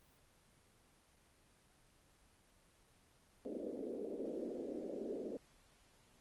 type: band-pass noise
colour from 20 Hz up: white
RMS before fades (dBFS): -44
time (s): 3.45-5.37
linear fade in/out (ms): 0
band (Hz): 220 to 540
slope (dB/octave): 48
effects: pink hiss -69 dBFS RMS until 6.2 s + Opus 24 kbps